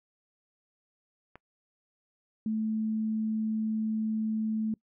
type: click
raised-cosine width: 0.5 ms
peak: -31 dBFS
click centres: 1.356 s
type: tone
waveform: sine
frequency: 218.6 Hz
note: A3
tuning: 11 cents flat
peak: -27 dBFS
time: 2.46-4.74 s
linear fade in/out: 2 ms
effects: noise-tail reverb RT60 0.1 s tail -24 dB re dry